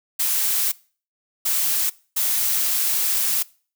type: noise bursts at uneven times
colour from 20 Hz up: blue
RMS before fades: -21 dBFS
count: 3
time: 0.19-0.72 / 1.45-1.9 / 2.16-3.43 s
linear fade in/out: 10 ms
effects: noise-tail reverb RT60 0.4 s tail -22 dB re dry